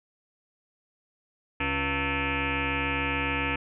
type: tone with frequency modulation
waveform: sine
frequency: 1318.5 Hz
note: E6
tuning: in tune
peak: -25 dBFS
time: 1.6-3.56 s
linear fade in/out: 5 ms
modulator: 208 Hz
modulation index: 6.7
effects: none